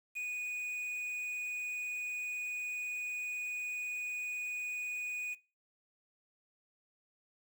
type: tone with quantisation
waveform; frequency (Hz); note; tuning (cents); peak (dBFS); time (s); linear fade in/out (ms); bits
triangle; 2473; D#7; -11; -34; 0.15-5.35; 20; 9
effects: noise-tail reverb RT60 0.3 s tail -21 dB re dry